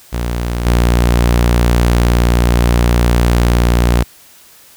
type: tone with level steps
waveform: sawtooth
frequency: 59.3 Hz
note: A#1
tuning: 30 cents sharp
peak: -12 / -5 dBFS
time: 0.12-4.04 s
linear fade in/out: 20 ms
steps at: 0.65 s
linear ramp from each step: 20 ms
effects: white hiss -43 dBFS RMS until 4.76 s